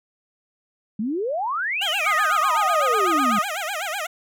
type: exponential two-way sweep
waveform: sine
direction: up then down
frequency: 200 to 3301 to 200 Hz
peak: -22 dBFS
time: 0.99-3.39 s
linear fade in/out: 5 ms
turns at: 1.86 s
type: tone with vibrato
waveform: 15% pulse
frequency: 710 Hz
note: F5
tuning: 28 cents sharp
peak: -19 dBFS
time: 1.81-4.07 s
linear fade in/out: 10 ms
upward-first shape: sine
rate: 8 Hz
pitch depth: 260 cents each way
type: tone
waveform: sine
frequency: 1244.5 Hz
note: D#6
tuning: in tune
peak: -19 dBFS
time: 2.06-3.42 s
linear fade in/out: 5 ms
effects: none